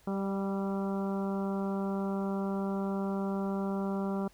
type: harmonic tone with a mistuned harmonic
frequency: 195.6 Hz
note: G3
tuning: 4 cents flat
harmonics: 1 / 2 / 3 / 4 / 5 / 6 / 7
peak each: -31 / -37 / -41 / -43 / -45 / -47 / -48 dBFS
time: 0.07-4.28 s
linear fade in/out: 5 ms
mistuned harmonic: 3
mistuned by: +17 cents
effects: added 50 Hz sine -63 dBFS peak until 4.33 s + pink hiss -63 dBFS RMS until 4.33 s

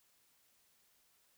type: silence
effects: white hiss -72 dBFS RMS until 1.37 s

